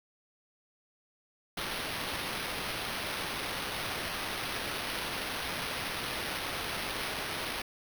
white noise with sample-and-hold, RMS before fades -36 dBFS, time 1.57-7.62 s, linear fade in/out 5 ms, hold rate 7350 Hz, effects none

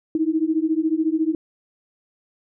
sine beating tone pair, 311.1 / 325.1 Hz, D#4 / E4, 0 / -24 cents, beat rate 14 Hz, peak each -21 dBFS, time 0.15-1.35 s, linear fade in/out 2 ms, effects none

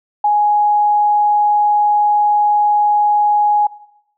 sine tone, 833 Hz, G#5, 5 cents sharp, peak -10 dBFS, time 0.24-3.67 s, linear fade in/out 5 ms, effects noise-tail reverb RT60 0.8 s tail -19 dB re dry

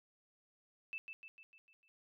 sine tone with echo, 2637 Hz, E7, in tune, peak -40 dBFS, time 0.93-0.98 s, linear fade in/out 0 ms, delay 150 ms, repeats 6, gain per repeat -5 dB, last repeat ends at 1.88 s, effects none

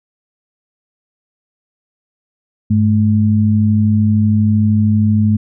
sine tone pair together, 101.8 / 214.7 Hz, G#2 / A3, -34 / -42 cents, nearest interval octave + minor second, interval 1292 cents, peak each -12 dBFS, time 2.7-5.37 s, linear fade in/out 10 ms, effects none

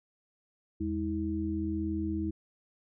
sine tone cluster, 81.9 / 203.5 / 320.4 Hz, E2 / G#3 / E4, -11 / -35 / -49 cents, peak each -35 / -36 / -32 dBFS, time 0.8-2.31 s, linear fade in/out 10 ms, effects none

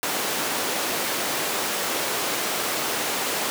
pink high-pass noise, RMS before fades -26 dBFS, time 0.03-3.5 s, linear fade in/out 0 ms, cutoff 340 Hz, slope 12 dB/octave, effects none

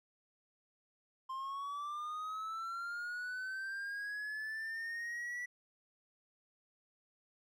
triangle linear sweep, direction up, 1046.5 to 1962 Hz, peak -37 dBFS, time 1.29-5.46 s, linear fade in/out 10 ms, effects none

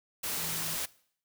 sine tone in noise, 162.2 Hz, E3, 28 cents flat, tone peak -45 dBFS, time 0.37-0.75 s, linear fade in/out 10 ms, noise white, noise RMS -34 dBFS, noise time 0.23-0.86 s, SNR -14 dB, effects noise-tail reverb RT60 0.6 s tail -21 dB re dry

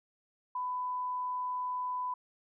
sine tone, 999 Hz, B5, 20 cents sharp, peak -32 dBFS, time 0.55-2.14 s, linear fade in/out 5 ms, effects none

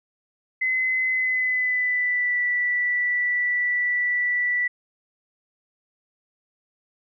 sine tone with pitch glide, 2038 to 1964 Hz, C7 to B6, -46 to -10 cents, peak -20 dBFS, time 0.61-4.68 s, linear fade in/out 10 ms, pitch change -64 cents, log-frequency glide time 1.1-2.4 s, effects none

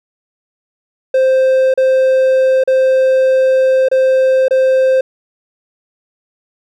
triangle tone with dropouts, 523.3 Hz, C5, in tune, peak -6 dBFS, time 1.14-5.01 s, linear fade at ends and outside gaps 5 ms, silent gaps 1.74-1.775 / 2.638-2.675 / 3.886-3.914 / 4.483-4.508 s, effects none

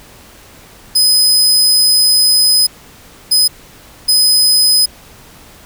sawtooth tone bursts at uneven times, 5030 Hz, D#8, 18 cents sharp, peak -5 dBFS, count 3, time 0.95-2.67 / 3.31-3.48 / 4.08-4.86 s, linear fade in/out 10 ms, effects pink hiss -40 dBFS RMS until 5.65 s

